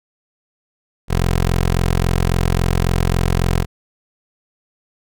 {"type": "tone", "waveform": "15% pulse", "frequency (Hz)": 43.65, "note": "F1", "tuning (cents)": 0, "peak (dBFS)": -8, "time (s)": [1.08, 3.66], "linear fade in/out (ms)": 50, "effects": []}